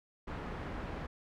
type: low-pass noise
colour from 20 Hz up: pink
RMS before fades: -41 dBFS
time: 0.27-1.07 s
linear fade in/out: 10 ms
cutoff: 1700 Hz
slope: 12 dB/octave
effects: none